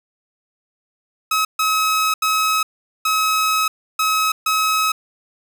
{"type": "tone bursts at uneven times", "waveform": "sawtooth", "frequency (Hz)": 1280, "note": "D#6", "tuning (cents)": 49, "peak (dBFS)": -12, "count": 6, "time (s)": [[1.31, 1.45], [1.59, 2.14], [2.22, 2.63], [3.05, 3.68], [3.99, 4.32], [4.46, 4.92]], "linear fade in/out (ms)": 5, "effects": []}